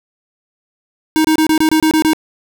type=tone bursts; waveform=square; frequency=314.3 Hz; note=D#4; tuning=18 cents sharp; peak=-10 dBFS; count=9; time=1.16-2.133 s; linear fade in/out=0 ms; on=85 ms; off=26 ms; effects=none